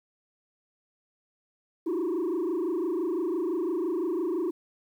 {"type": "tone with frequency modulation", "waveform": "sine", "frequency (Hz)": 345.9, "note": "F4", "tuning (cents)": -17, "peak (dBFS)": -23, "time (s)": [1.86, 4.51], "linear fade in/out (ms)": 10, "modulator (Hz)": 25.9, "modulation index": 1.4, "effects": ["tanh soft clip ceiling -25 dBFS", "10-bit"]}